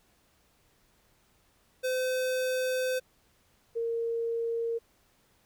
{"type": "tone pair in turn", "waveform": ["square", "sine"], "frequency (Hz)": [512, 461.9], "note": ["C5", "A#4"], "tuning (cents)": [-38, -16], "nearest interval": "major second", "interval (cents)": 178, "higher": "first", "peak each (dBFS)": [-28, -28], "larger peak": "neither", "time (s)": [[1.83, 3], [3.75, 4.79]], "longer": "first", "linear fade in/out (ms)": 20, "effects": ["pink hiss -67 dBFS RMS until 5.45 s"]}